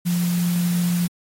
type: tone in noise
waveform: sine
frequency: 175 Hz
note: F3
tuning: 4 cents sharp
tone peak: -18 dBFS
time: 0.05-1.08 s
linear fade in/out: 20 ms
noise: white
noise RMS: -33 dBFS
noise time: 0.05-1.08 s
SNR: +12 dB
effects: AAC 48 kbps